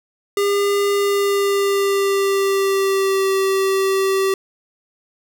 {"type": "tone with pitch glide", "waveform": "square", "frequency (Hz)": [403.4, 386.3], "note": ["G4", "G4"], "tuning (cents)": [50, -25], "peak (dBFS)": -16, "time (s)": [0.37, 4.34], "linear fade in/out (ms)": 2, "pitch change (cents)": -75, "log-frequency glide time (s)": [0.92, 3.31], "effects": []}